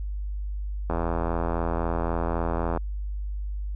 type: click train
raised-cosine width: 1 ms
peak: -13 dBFS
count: 158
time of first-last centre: 0.9-2.774 s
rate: 83.8 Hz
effects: added 50 Hz sine -28 dBFS peak until 3.75 s